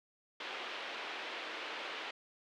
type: band-pass noise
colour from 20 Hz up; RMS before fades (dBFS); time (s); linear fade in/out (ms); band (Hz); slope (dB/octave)
white; -43; 0.4-2.11; 5; 310 to 3300; 24
effects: none

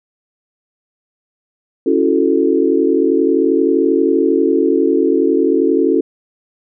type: chord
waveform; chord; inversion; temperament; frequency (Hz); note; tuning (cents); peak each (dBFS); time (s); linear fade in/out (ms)
sine; F# minor seventh; second; equal; 277.2 / 329.6 / 370 / 440; C#4 / E4 / F#4 / A4; 0 / 0 / 0 / 0; -16; 1.86-6.01; 5
effects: none

